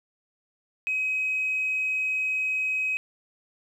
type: tone with tanh clipping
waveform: triangle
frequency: 2535 Hz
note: D#7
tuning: 32 cents sharp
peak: -24 dBFS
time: 0.87-2.97 s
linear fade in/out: 0 ms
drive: 4 dB
effects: none